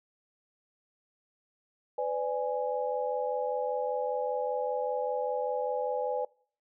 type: chord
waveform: sine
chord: G# diminished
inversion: first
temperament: equal with one note detuned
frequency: 502.2 / 587.3 / 830.6 Hz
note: B4 / D5 / G#5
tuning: +29 / 0 / 0 cents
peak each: -31 / -34 / -34 dBFS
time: 1.98-6.25 s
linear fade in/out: 5 ms
effects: noise-tail reverb RT60 0.5 s tail -24 dB re dry